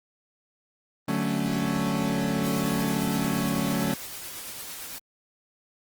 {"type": "chord", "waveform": "40% pulse", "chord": "D major seventh", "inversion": "none", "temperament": "equal", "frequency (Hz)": [146.83, 185, 220, 277.2], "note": ["D3", "F#3", "A3", "C#4"], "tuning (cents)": [0, 0, 0, 0], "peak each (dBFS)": [-31, -29, -28, -29], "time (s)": [1.08, 3.94], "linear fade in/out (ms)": 5}
{"type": "noise with tremolo", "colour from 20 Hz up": "white", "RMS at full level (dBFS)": -37, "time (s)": [2.44, 4.99], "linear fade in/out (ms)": 10, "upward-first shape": "triangle", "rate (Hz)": 8.9, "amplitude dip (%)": 30}
{"effects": ["Opus 24 kbps"]}